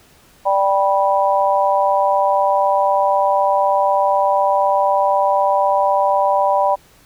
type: chord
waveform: sine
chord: G major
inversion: second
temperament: just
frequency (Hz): 588 / 784 / 980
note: D5 / G5 / B5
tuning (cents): +2 / 0 / -14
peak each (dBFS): -17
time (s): 0.45-6.76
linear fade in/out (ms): 20
effects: pink hiss -50 dBFS RMS until 7.05 s